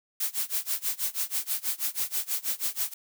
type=noise with tremolo; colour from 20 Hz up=blue; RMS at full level=-27 dBFS; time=0.2-2.94 s; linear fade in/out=5 ms; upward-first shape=sine; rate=6.2 Hz; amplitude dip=95%; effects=none